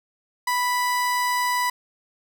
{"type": "tone", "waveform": "30% pulse", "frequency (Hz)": 987.8, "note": "B5", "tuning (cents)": 0, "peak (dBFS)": -18, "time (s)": [0.47, 1.7], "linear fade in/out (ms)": 5, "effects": []}